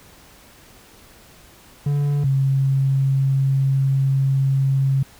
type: tone pair in turn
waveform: triangle / sine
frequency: 144 / 135.53 Hz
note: D3 / C#3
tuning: -34 / -39 cents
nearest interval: minor second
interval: 105 cents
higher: first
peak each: -15 dBFS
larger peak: neither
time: 1.86-2.24 / 2.24-5.03 s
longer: second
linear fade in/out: 5 ms
effects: pink hiss -48 dBFS RMS until 5.19 s